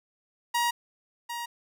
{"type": "tone pair in turn", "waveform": "sawtooth", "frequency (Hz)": [950, 945.9], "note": ["A#5", "A#5"], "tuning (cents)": [33, 25], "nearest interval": "unison", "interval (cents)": 8, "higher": "first", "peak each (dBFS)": [-20, -29], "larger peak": "first", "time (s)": [[0.54, 0.71], [1.29, 1.46]], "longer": "neither", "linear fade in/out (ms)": 10, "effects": []}